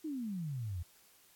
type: exponential sweep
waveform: sine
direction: down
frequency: 325.1 to 81.3 Hz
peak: -36 dBFS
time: 0.04-0.83 s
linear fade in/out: 10 ms
effects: white hiss -64 dBFS RMS until 1.35 s + AAC 64 kbps